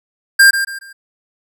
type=tone with echo; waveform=square; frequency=1597 Hz; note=G6; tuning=32 cents sharp; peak=-5 dBFS; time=0.39-0.51 s; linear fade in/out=10 ms; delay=140 ms; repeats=3; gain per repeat=-10 dB; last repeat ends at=0.93 s; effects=none